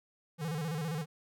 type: tone with vibrato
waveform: square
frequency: 157.6 Hz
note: D#3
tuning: 23 cents sharp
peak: -34 dBFS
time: 0.38-1.06 s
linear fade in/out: 50 ms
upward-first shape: square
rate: 15 Hz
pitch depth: 110 cents each way
effects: none